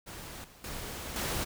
pink noise with level steps, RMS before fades -44 / -55 / -40 / -33 dBFS, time 0.06-1.45 s, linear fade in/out 20 ms, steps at 0.44 / 0.64 / 1.16 s, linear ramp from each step 2 ms, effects none

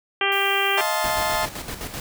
harmonic tone, 395.1 Hz, G4, 14 cents sharp, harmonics 1 / 2 / 3 / 4 / 5 / 6 / 7 / 8, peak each -27 / -27 / -27 / -27 / -27 / -27 / -27 / -27 dBFS, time 0.21-0.81 s, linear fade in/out 2 ms
violet noise, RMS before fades -36 dBFS, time 0.32-1.42 s, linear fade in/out 0 ms
30% pulse chord, F dominant seventh, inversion third, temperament just, 628.6 / 698.5 / 873.1 / 1047.7 Hz, Eb5 / F5 / A5 / C6, +18 / 0 / -14 / +2 cents, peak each -24 / -26 / -23 / -26 dBFS, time 0.77-1.46 s, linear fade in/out 10 ms
pink noise with tremolo, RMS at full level -31 dBFS, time 1.04-2 s, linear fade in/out 2 ms, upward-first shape square, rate 7.8 Hz, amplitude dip 55%
effects none

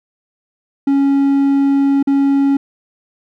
triangle tone with dropouts, 277.2 Hz, C#4, in tune, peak -8 dBFS, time 0.87-2.57 s, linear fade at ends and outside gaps 5 ms, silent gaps 2.028-2.072 s, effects none

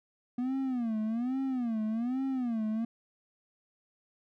triangle tone with vibrato, 240.7 Hz, B3, 44 cents flat, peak -27 dBFS, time 0.38-2.85 s, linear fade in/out 5 ms, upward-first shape sine, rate 1.2 Hz, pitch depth 190 cents each way, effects none

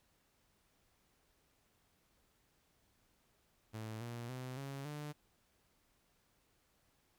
sawtooth tone with pitch steps, 110 / 118.58 / 127.83 / 137.79 / 148.54 Hz, A2 / A#2 / C3 / C#3 / D3, 0 / +30 / -40 / -10 / +20 cents, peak -39 dBFS, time 3.73-5.13 s, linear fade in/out 20 ms, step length 280 ms, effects pink hiss -75 dBFS RMS until 7.18 s

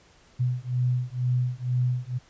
sine beating tone pair, 123.9 / 126 Hz, B2 / B2, +6 / +35 cents, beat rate 2.1 Hz, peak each -26 dBFS, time 0.39-2.19 s, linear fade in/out 20 ms, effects pink hiss -57 dBFS RMS until 2.29 s + resampled to 16000 Hz

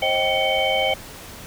sine tone cluster, 532 / 626 / 779 / 2237 / 3093 Hz, C5 / D#5 / G5 / C#7 / G7, +29 / +10 / -11 / +15 / -24 cents, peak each -24 dBFS, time 0.02-0.94 s, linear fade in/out 5 ms, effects tanh soft clip ceiling -6 dBFS + pink hiss -39 dBFS RMS until 1.46 s

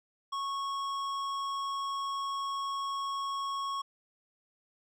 triangle tone with hard clipping, 1102 Hz, C#6, 11 cents flat, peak -34 dBFS, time 0.32-3.82 s, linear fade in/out 10 ms, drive 15 dB, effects none

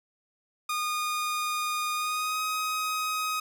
sawtooth tone with pitch glide, 1225 to 1259.4 Hz, D#6 to D#6, -27 to +21 cents, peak -24 dBFS, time 0.69-3.4 s, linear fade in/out 5 ms, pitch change +48 cents, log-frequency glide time 1.94-2.4 s, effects none

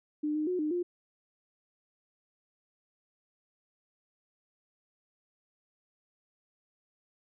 sine tone with pitch steps, 300.2 / 305.9 / 363.2 / 304.3 / 353 Hz, D4 / D#4 / F#4 / D#4 / F4, +38 / -29 / -32 / -38 / +19 cents, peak -28 dBFS, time 0.23-0.83 s, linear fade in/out 10 ms, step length 120 ms, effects none

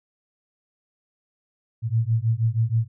sine beating tone pair, 110.5 / 116.8 Hz, A2 / A#2, +8 / +4 cents, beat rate 6.3 Hz, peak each -22 dBFS, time 1.82-2.88 s, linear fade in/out 50 ms, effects none

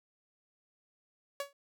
sawtooth tone with exponential decay, 563 Hz, C#5, 27 cents sharp, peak -28 dBFS, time 1.4-1.53 s, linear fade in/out 2 ms, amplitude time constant 28 ms, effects none

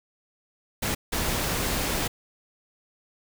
pink noise bursts at uneven times, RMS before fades -27 dBFS, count 2, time 0.82-0.95 / 1.12-2.08 s, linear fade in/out 10 ms, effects none

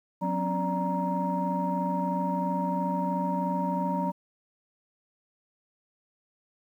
sine tone cluster, 182.6 / 255.9 / 278.9 / 585 / 937 Hz, F#3 / C4 / C#4 / D5 / A#5, -23 / -38 / +11 / -7 / +9 cents, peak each -29 / -35 / -35 / -34 / -29 dBFS, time 0.21-4.12 s, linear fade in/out 20 ms, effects tanh soft clip ceiling -17 dBFS + 10-bit

